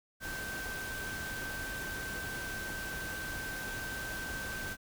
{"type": "tone in noise", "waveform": "sine", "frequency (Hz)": 1553, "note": "G6", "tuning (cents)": -17, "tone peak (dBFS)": -39, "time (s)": [0.2, 4.77], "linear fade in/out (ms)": 50, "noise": "pink", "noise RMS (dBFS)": -42, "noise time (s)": [0.2, 4.77], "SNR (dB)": 0, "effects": []}